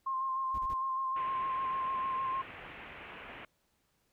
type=tone with vibrato; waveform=sine; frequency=1058 Hz; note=C6; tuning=19 cents sharp; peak=-31 dBFS; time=0.06-2.42 s; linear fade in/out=10 ms; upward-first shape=square; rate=6.6 Hz; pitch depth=18 cents each way
type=noise bursts; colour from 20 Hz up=brown; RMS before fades=-43 dBFS; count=3; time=0.54-0.738 s; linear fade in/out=5 ms; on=44 ms; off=33 ms
type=low-pass noise; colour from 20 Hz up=white; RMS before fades=-48 dBFS; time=1.16-3.45 s; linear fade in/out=2 ms; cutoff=2800 Hz; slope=48 dB/octave
effects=pink hiss -75 dBFS RMS until 4.12 s